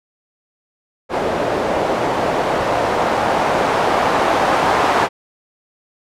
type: noise with low-pass filter sweep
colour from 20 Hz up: blue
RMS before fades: -17 dBFS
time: 1.09-5.09 s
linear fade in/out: 50 ms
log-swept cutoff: 560 to 880 Hz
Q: 1.3
effects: none